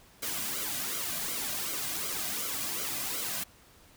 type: noise with flanger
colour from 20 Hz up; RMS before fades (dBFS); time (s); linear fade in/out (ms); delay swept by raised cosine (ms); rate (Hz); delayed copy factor
white; -34; 0.22-3.44; 10; 1.1 to 2.3; 2.7; -0.7
effects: pink hiss -58 dBFS RMS until 3.96 s